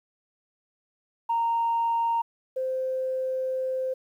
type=tone pair in turn; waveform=sine; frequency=926 / 519.7 Hz; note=A#5 / C5; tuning=-12 / -12 cents; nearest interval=minor seventh; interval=1000 cents; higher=first; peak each=-21 / -25 dBFS; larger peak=first; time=1.29-2.22 / 2.56-3.94 s; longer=second; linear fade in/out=10 ms; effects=tanh soft clip ceiling -18 dBFS + 10-bit